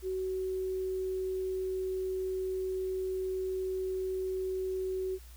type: tone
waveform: sine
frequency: 375.3 Hz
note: F#4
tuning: 25 cents sharp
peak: -31 dBFS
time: 0.02-5.19 s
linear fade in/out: 50 ms
effects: added 60 Hz sine -48 dBFS peak until 5.36 s + white hiss -58 dBFS RMS until 5.36 s